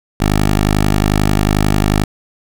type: tone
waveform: 10% pulse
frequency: 51.2 Hz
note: G#1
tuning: 24 cents flat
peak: -3 dBFS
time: 0.2-2.04 s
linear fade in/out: 5 ms
effects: none